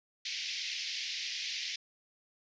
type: band-pass noise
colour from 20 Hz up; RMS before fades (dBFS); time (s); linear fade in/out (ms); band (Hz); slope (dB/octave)
white; -38; 0.25-1.76; 5; 2000 to 5700; 48
effects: resampled to 16000 Hz